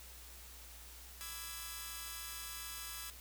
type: chord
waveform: 5% pulse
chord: E dominant seventh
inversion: second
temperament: equal with one note detuned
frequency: 1002.1 / 1174.7 / 1318.5 / 1661.2 Hz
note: B5 / D6 / E6 / G#6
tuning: +25 / 0 / 0 / 0 cents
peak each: -40 / -40 / -37 / -37 dBFS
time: 1.21-3.1 s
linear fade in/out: 0 ms
effects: added 60 Hz sine -55 dBFS peak until 3.2 s + white hiss -55 dBFS RMS until 3.2 s